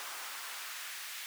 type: noise with high-pass filter sweep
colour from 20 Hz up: pink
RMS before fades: -43 dBFS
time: 0-1.26 s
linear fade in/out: 0 ms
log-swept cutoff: 1000 to 2000 Hz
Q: 1.2
effects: none